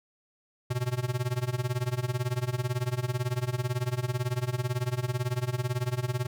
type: tone with tremolo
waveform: square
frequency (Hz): 123.9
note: B2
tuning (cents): +6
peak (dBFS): -25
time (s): 0.7-6.27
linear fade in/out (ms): 10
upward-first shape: sine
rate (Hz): 18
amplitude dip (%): 90
effects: none